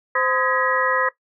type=tone cluster; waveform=sine; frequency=519 / 1024 / 1259 / 1660 / 1919 Hz; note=C5 / C6 / D#6 / G#6 / A#6; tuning=-14 / -38 / +20 / -1 / +50 cents; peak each=-24 dBFS; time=0.15-1.09 s; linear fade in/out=5 ms; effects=noise-tail reverb RT60 0.1 s tail -17 dB re dry